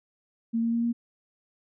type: tone with pitch steps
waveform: sine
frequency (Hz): 228.9 / 231 / 233.2 / 235.3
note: A#3 / A#3 / A#3 / A#3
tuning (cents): -31 / -16 / +1 / +16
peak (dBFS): -23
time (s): 0.53-0.93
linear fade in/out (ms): 20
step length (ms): 100
effects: none